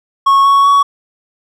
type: tone with pitch steps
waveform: triangle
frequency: 1100 / 1111.5 / 1123.1 Hz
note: C#6 / C#6 / C#6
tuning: -14 / +4 / +22 cents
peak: -4 dBFS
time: 0.26-0.83 s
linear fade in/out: 10 ms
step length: 190 ms
effects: none